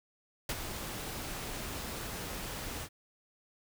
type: noise with ADSR envelope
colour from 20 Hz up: pink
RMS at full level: -32 dBFS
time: 0.49-2.89 s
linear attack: 4 ms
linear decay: 48 ms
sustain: -8 dB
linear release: 60 ms
effects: none